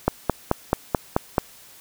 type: click train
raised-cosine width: 1 ms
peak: -3 dBFS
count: 7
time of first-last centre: 0.08-1.382 s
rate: 4.61 Hz
effects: white hiss -48 dBFS RMS until 1.8 s